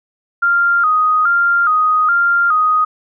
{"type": "tone with vibrato", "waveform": "sine", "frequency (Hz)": 1318.5, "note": "E6", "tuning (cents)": 0, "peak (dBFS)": -10, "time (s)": [0.42, 2.85], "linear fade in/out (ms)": 10, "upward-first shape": "square", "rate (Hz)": 1.2, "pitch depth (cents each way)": 95, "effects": []}